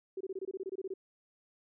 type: tone bursts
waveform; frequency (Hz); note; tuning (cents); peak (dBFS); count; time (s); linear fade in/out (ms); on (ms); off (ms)
sine; 381.7; G4; -46; -35; 13; 0.17-0.939; 5; 37; 24
effects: none